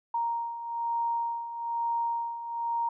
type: beating tone pair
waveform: sine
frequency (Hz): 932.3 / 933.4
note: A#5 / A#5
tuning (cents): 0 / +2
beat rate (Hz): 1.1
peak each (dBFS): -35 / -29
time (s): 0.14-2.89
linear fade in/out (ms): 5
effects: none

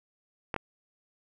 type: clicks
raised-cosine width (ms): 0.5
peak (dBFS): -16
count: 2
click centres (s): 0.542 / 0.563
effects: none

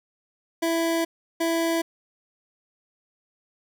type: tone bursts at uneven times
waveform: 25% pulse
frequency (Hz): 331.4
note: E4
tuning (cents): +9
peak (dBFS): -18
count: 2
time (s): 0.62-1.05 / 1.4-1.82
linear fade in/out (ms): 10
effects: none

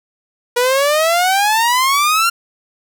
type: exponential sweep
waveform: sawtooth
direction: up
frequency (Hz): 478.9 to 1396.9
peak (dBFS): -8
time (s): 0.56-2.3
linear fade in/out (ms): 10
effects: none

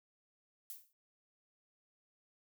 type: noise with exponential decay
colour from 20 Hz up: violet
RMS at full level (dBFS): -43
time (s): 0.7-0.93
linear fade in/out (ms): 1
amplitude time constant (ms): 49
effects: none

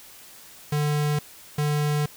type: tone pair in turn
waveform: square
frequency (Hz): 148.4 / 148.4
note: D3 / D3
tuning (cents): +18 / +18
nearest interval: unison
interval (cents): 0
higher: neither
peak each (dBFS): -22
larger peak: neither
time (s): 0.72-1.19 / 1.58-2.06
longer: second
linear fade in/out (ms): 5
effects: white hiss -47 dBFS RMS until 2.16 s

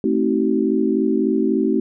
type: chord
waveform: sine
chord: A diminished seventh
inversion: none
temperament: just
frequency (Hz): 220 / 264 / 316.8 / 380.2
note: A3 / C4 / Eb4 / Gb4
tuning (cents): 0 / +16 / +31 / +47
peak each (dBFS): -21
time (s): 0.04-1.8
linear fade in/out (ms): 2
effects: none

